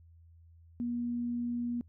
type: tone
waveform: sine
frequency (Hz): 239.6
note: A#3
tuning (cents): +48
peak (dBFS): -31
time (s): 0.8-1.81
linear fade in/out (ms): 0
effects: noise-tail reverb RT60 0.1 s tail -24 dB re dry + added 83 Hz sine -55 dBFS peak until 1.88 s